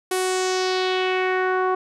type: tone with low-pass filter sweep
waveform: sawtooth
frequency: 371.4 Hz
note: F#4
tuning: 7 cents sharp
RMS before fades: -22 dBFS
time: 0.11-1.75 s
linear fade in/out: 5 ms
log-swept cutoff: 11000 to 1100 Hz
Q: 2.4
effects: none